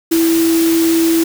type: tone in noise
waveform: sine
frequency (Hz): 329.6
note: E4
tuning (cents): 0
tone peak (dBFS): -10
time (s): 0.11-1.24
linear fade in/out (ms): 10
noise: white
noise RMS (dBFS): -22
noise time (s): 0.11-1.24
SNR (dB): +9
effects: none